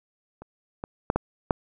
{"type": "clicks", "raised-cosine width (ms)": 1, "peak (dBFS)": [-27, -18, -7, -9, -6], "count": 5, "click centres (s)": [0.42, 0.839, 1.101, 1.16, 1.508], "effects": []}